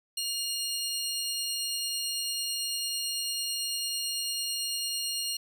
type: tone pair together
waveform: 25% pulse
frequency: 2839 / 4254 Hz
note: F7 / C8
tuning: +28 / +28 cents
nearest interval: perfect fifth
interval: 700 cents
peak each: -31 / -27 dBFS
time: 0.17-5.37 s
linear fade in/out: 5 ms
effects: none